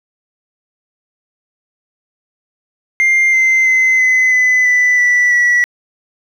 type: tone with pitch steps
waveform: sine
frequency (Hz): 2100 / 2077 / 2054 / 2032 / 2010 / 1987.9 / 1966.2 / 1944.7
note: C7 / C7 / C7 / B6 / B6 / B6 / B6 / B6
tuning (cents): +6 / -13 / -33 / +49 / +30 / +11 / -8 / -27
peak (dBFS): -6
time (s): 3-5.64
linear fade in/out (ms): 0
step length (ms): 330
effects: tanh soft clip ceiling -7 dBFS + 7-bit